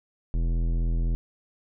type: tone with tanh clipping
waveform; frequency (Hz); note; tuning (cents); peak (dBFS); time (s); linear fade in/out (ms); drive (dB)
sine; 41.86; E1; +27; -24; 0.34-1.15; 0; 15
effects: none